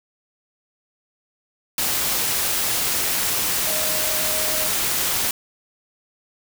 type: tone in noise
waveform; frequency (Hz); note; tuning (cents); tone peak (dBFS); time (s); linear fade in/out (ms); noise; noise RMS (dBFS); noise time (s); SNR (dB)
sine; 622.3; D#5; 0; -31; 3.67-4.68; 2; white; -22; 1.78-5.31; -12
effects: none